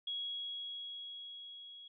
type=tone with level ramp; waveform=sine; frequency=3322 Hz; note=G#7; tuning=in tune; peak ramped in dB=-36 to -50 dBFS; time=0.07-1.88 s; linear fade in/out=5 ms; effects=none